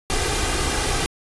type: noise with comb filter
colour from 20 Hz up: pink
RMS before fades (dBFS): -22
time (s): 0.1-1.06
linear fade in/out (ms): 0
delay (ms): 2.5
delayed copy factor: +0.55
effects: resampled to 24000 Hz